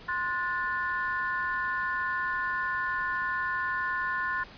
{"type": "chord", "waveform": "sine", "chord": "F# diminished", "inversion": "second", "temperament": "equal with one note detuned", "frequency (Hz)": [1046.5, 1453.7, 1760], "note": ["C6", "F#6", "A6"], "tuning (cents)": [0, -31, 0], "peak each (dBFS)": -32, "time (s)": [0.08, 4.44], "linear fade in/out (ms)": 10, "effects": ["pink hiss -49 dBFS RMS until 4.57 s", "resampled to 11025 Hz"]}